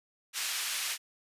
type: band-pass noise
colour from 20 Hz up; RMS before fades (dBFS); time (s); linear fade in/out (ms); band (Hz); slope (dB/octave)
pink; -34; 0.33-0.98; 50; 2100 to 13000; 12
effects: resampled to 32000 Hz